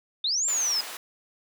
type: linear two-way sweep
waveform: sine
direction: up then down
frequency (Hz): 3472 to 7450 to 4931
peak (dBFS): -23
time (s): 0.24-0.81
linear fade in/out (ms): 5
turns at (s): 0.46
type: high-pass noise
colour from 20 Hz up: pink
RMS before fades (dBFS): -38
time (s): 0.48-0.97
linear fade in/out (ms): 2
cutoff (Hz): 760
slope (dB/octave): 12
effects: none